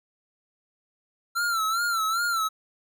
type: tone with vibrato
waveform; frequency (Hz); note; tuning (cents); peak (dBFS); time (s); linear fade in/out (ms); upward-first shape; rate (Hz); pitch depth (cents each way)
square; 1352; E6; +43; -24; 1.35-2.49; 20; sine; 2.5; 88
effects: none